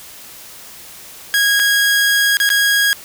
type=tone with dropouts; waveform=sawtooth; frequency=1644 Hz; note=G#6; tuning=18 cents flat; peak=-8 dBFS; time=1.34-2.93 s; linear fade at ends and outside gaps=0 ms; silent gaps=1.594-1.598 / 2.37-2.401 / 2.491-2.502 s; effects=white hiss -37 dBFS RMS until 3.04 s